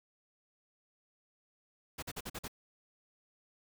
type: noise bursts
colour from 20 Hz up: pink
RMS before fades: -41 dBFS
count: 6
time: 1.98-2.481 s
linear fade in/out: 10 ms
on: 46 ms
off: 45 ms
effects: none